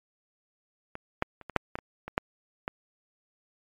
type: clicks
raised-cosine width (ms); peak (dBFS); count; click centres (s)
0.5; -22 / -10 / -30 / -23 / -7 / -16 / -21 / -22 / -8 / -16; 10; 0.954 / 1.224 / 1.413 / 1.497 / 1.563 / 1.755 / 1.788 / 2.08 / 2.179 / 2.679
effects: MP3 96 kbps